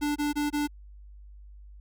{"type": "tone bursts", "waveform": "square", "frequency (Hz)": 293.7, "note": "D4", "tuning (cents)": 0, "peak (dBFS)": -26, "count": 4, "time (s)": [0.01, 0.676], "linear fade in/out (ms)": 20, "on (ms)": 150, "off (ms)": 22, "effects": ["added 50 Hz sine -45 dBFS peak until 1.8 s"]}